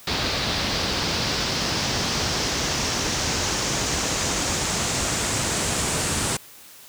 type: noise with low-pass filter sweep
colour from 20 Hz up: pink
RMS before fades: -24 dBFS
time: 0.07-6.37 s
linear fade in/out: 5 ms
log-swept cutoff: 4400 to 8500 Hz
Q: 2.5
effects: white hiss -46 dBFS RMS until 6.88 s + high-pass 60 Hz 12 dB/octave